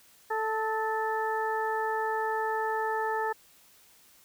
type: harmonic tone with a mistuned harmonic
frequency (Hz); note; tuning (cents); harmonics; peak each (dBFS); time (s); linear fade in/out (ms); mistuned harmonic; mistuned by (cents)
440; A4; 0; 1 / 2 / 3 / 4; -32 / -30 / -37 / -35; 0.3-3.33; 10; 3; -27
effects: white hiss -59 dBFS RMS until 4.24 s